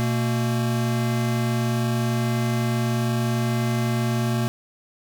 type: tone pair together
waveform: square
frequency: 121.6 / 229.6 Hz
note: B2 / A#3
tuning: -26 / -26 cents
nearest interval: major seventh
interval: 1100 cents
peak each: -23 / -26 dBFS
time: 0-4.48 s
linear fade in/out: 0 ms
effects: 10-bit